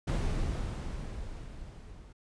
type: noise with level ramp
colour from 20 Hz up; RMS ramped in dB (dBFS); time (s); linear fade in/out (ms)
brown; -28 to -50; 0.07-2.13; 10
effects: resampled to 22050 Hz